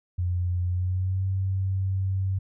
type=tone with pitch glide; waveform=sine; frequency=89.1 to 95.5 Hz; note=F2 to G2; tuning=+35 to -45 cents; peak=-23 dBFS; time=0.18-2.39 s; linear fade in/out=10 ms; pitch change=+120 cents; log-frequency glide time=0.66-1.25 s; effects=none